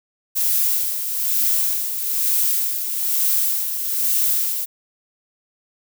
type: noise with tremolo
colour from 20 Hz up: violet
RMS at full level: -18 dBFS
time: 0.35-4.66 s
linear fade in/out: 20 ms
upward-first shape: sine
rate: 1.1 Hz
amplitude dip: 55%
effects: none